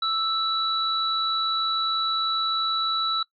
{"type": "tone pair together", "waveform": "sine", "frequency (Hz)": [1318.5, 3932], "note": ["E6", "B7"], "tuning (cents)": [0, -8], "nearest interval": "octave + perfect fifth", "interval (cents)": 1892, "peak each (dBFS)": -25, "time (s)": [0.02, 3.23], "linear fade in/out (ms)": 5, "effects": ["noise-tail reverb RT60 0.1 s tail -21 dB re dry"]}